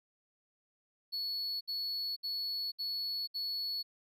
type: tone bursts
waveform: triangle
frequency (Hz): 4400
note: C#8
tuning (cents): -14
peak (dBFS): -33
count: 5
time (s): 1.12-3.83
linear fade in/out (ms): 20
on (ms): 490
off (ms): 65
effects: none